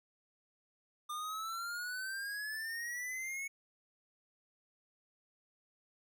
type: exponential sweep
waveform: square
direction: up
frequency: 1200 to 2217 Hz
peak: -39 dBFS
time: 1.09-3.48 s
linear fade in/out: 10 ms
effects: none